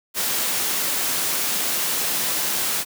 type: noise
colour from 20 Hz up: white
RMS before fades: -23 dBFS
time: 0.14-2.85 s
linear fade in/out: 50 ms
effects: high-pass 150 Hz 12 dB/octave